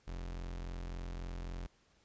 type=tone; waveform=40% pulse; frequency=43.65 Hz; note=F1; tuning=in tune; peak=-39 dBFS; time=0.07-1.67 s; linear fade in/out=10 ms; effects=pink hiss -70 dBFS RMS until 2.04 s + resampled to 16000 Hz